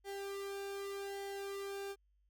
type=tone with flanger; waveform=sawtooth; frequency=396.5 Hz; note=G4; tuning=20 cents sharp; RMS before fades=-43 dBFS; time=0.04-1.96 s; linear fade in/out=50 ms; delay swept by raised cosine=0.77 to 1.56 ms; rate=0.84 Hz; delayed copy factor=-0.85; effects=added 50 Hz sine -70 dBFS peak until 2.29 s